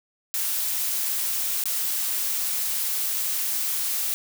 blue noise with dropouts, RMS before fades -26 dBFS, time 0.34-4.14 s, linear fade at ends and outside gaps 0 ms, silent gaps 1.638-1.656 s, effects none

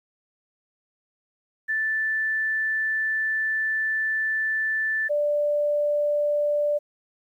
sine tone pair in turn, 1760 / 588.4 Hz, A6 / D5, 0 / +3 cents, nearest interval octave + perfect fifth, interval 1897 cents, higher first, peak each -22 / -20 dBFS, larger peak second, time 1.68-5.09 / 5.09-6.79 s, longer first, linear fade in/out 20 ms, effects 10-bit

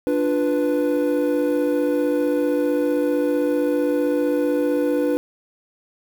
triangle chord, B diminished, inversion first, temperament equal, 293.7 / 349.2 / 493.9 Hz, D4 / F4 / B4, 0 / 0 / 0 cents, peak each -19 / -24 / -19 dBFS, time 0.07-5.17 s, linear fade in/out 0 ms, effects 7-bit

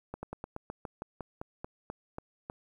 slowing click train, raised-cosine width 1 ms, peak -24 dBFS, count 14, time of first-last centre 0.14-2.499 s, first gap 90 ms, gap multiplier 1.11, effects 10-bit

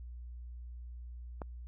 click, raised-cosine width 1 ms, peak -26 dBFS, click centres 1.418 s, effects added 60 Hz sine -43 dBFS peak until 1.67 s

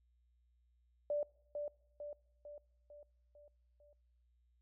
sine tone with echo, 587 Hz, D5, 1 cent flat, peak -33 dBFS, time 1.1-1.23 s, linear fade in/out 2 ms, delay 450 ms, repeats 6, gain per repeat -5 dB, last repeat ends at 3.93 s, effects noise-tail reverb RT60 1.0 s tail -25 dB re dry + added 60 Hz sine -70 dBFS peak until 4.61 s

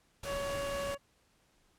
pink noise, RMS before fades -42 dBFS, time 0.23-0.95 s, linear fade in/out 5 ms
harmonic tone, 561 Hz, C#5, 21 cents sharp, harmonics 1 / 2 / 3 / 4 / 5, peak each -35 / -42 / -47 / -55 / -49 dBFS, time 0.24-0.98 s, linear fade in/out 50 ms
effects pink hiss -70 dBFS RMS until 1.78 s + low-pass 11000 Hz 12 dB/octave

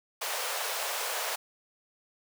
pink high-pass noise, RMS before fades -33 dBFS, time 0.21-1.36 s, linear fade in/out 10 ms, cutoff 480 Hz, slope 48 dB/octave, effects none

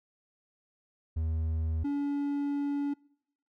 triangle tone pair in turn, 80 / 285.1 Hz, D#2 / C#4, +49 / +49 cents, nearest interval octave + minor seventh, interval 2200 cents, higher second, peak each -26 dBFS, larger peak neither, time 1.16-1.84 / 1.84-2.94 s, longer second, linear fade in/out 10 ms, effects noise-tail reverb RT60 0.7 s tail -25 dB re dry

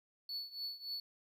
triangle tone with tremolo, 4435 Hz, C#8, in tune, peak -36 dBFS, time 0.29-1 s, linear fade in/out 2 ms, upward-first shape triangle, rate 3.5 Hz, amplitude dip 90%, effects 13-bit

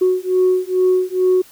sine beating tone pair, 367.6 / 369.9 Hz, F#4 / F#4, -11 / 0 cents, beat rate 2.3 Hz, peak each -15 dBFS, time 0.01-1.42 s, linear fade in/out 10 ms, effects tanh soft clip ceiling -7 dBFS + white hiss -46 dBFS RMS until 1.51 s

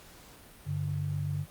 sine tone pair together, 97.76 / 146.1 Hz, G2 / D3, -4 / -9 cents, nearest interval perfect fifth, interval 695 cents, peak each -34 / -31 dBFS, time 0.65-1.46 s, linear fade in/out 50 ms, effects pink hiss -53 dBFS RMS until 1.5 s + Opus 48 kbps

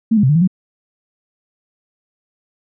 sine tone with pitch steps, 224 / 206.6 / 130.5 / 149.4 / 167.3 / 184.8 Hz, A3 / G#3 / C3 / D3 / E3 / F#3, +31 / -9 / -4 / +30 / +26 / -2 cents, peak -9 dBFS, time 0.11-0.476 s, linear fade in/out 10 ms, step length 61 ms, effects none

